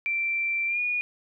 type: tone with pitch glide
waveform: sine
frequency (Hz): 2349 to 2447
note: D7 to D#7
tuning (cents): 0 to -29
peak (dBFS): -24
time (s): 0.06-1.01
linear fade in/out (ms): 0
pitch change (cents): +71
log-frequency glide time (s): 0.67-0.8
effects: none